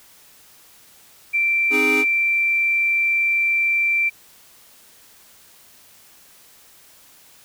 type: tone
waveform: sine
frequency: 2349 Hz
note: D7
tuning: in tune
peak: -16 dBFS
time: 1.33-4.1 s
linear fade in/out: 20 ms
type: chord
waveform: square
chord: Ab major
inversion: first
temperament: equal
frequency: 261.6 / 311.1 / 415.3 Hz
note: C4 / Eb4 / Ab4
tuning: 0 / 0 / 0 cents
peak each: -27 / -26 / -24 dBFS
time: 1.7-2.05 s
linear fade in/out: 50 ms
effects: white hiss -50 dBFS RMS until 7.44 s